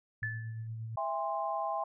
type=tone with tremolo; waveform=sine; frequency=112.2 Hz; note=A2; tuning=34 cents sharp; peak=-36 dBFS; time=0.22-0.96 s; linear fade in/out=5 ms; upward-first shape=sine; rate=8.6 Hz; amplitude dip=25%
type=tone with exponential decay; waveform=sine; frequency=1740 Hz; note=A6; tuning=20 cents flat; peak=-31 dBFS; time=0.23-0.67 s; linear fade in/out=1 ms; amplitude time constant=94 ms
type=chord; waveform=sine; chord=E augmented; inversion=none; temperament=equal with one note detuned; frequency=659.3 / 809.8 / 1046.5 Hz; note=E5 / G#5 / B#5; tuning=0 / -44 / 0 cents; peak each=-36 / -35 / -36 dBFS; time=0.97-1.84 s; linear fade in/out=5 ms
effects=none